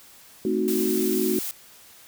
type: chord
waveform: sine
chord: A diminished seventh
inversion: none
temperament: equal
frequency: 220 / 261.6 / 311.1 / 370 Hz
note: A3 / C4 / Eb4 / Gb4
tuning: 0 / 0 / 0 / 0 cents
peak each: -27 / -29 / -28 / -24 dBFS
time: 0.45-1.39 s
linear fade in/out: 2 ms
type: noise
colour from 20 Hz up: blue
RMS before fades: -31 dBFS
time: 0.68-1.51 s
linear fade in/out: 0 ms
effects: white hiss -50 dBFS RMS until 2.07 s